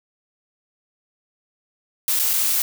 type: noise with dropouts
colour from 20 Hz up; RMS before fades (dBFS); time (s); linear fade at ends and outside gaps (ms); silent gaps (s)
blue; -20; 2.08-2.62; 1; 2.191-2.196 / 2.333-2.336
effects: none